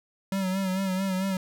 square tone with vibrato, 190 Hz, F#3, 46 cents sharp, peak -26 dBFS, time 0.32-1.37 s, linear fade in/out 2 ms, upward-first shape sine, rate 4.5 Hz, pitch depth 50 cents each way, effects none

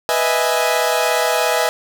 sawtooth chord, E major seventh, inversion second, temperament equal, 493.9 / 622.3 / 659.3 / 830.6 Hz, B4 / D#5 / E5 / G#5, 0 / 0 / 0 / 0 cents, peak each -17 dBFS, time 0.09-1.69 s, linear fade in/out 0 ms, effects none

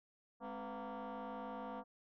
sine tone with frequency modulation, 210.3 Hz, G#3, 22 cents sharp, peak -40 dBFS, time 0.4-1.84 s, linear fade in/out 50 ms, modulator 237 Hz, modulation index 4, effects tanh soft clip ceiling -42 dBFS

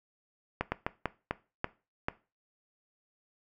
slowing click train, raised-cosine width 0.5 ms, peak -14 dBFS, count 7, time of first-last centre 0.61-2.085 s, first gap 110 ms, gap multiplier 1.32, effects noise-tail reverb RT60 0.3 s tail -18 dB re dry

